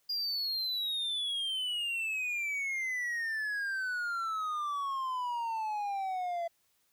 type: exponential sweep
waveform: triangle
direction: down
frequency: 4855 to 672 Hz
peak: -30 dBFS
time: 0.09-6.48 s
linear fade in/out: 10 ms
effects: white hiss -73 dBFS RMS until 6.92 s